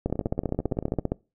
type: two click trains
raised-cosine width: 2 ms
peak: -11 / -20 dBFS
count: 17 / 17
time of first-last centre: 0.06-1.12 / 0.1-0.994 s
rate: 15.1 / 17.9 Hz
effects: noise-tail reverb RT60 0.3 s tail -24 dB re dry